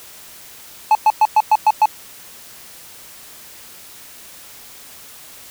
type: tone bursts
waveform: triangle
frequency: 862 Hz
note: A5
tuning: 36 cents flat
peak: -6 dBFS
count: 7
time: 0.91-1.857 s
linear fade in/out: 2 ms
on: 41 ms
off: 110 ms
effects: white hiss -40 dBFS RMS until 5.5 s